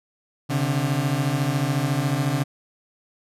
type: beating tone pair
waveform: 30% pulse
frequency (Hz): 132.8 / 146.8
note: C3 / D3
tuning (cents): +26 / 0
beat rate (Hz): 14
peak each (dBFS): -21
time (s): 0.49-2.44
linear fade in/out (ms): 20
effects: resampled to 32000 Hz